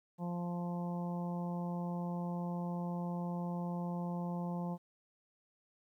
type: harmonic tone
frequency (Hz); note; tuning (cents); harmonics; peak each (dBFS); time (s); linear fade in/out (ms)
174.61; F3; 0; 1 / 2 / 3 / 4 / 5 / 6; -36 / -49 / -47 / -49 / -47 / -53; 0.18-4.78; 50
effects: 12-bit